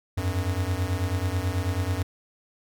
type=beating tone pair; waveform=square; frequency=87.4 / 96.6 Hz; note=F2 / G2; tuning=+2 / -25 cents; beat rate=9.2 Hz; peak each=-28 dBFS; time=0.17-2.03 s; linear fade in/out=10 ms; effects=none